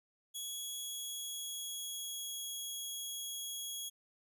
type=tone with pitch glide; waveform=15% pulse; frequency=3347 to 3322 Hz; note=G#7 to G#7; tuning=+13 to 0 cents; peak=-33 dBFS; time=0.34-3.9 s; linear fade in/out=20 ms; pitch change=-13 cents; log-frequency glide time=0.45-2.49 s; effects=none